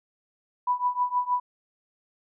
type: tone with tremolo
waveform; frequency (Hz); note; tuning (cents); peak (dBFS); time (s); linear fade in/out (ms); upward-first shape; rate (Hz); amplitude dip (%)
sine; 987.8; B5; 0; -19; 0.67-1.4; 5; triangle; 6.4; 95
effects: none